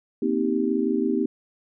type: chord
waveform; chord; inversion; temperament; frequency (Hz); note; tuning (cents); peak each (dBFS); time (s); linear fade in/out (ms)
sine; C minor seventh; third; just; 235.5 / 261.6 / 314 / 392.4; Bb3 / C4 / Eb4 / G4; +18 / 0 / +16 / +2; -26; 0.22-1.26; 5
effects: none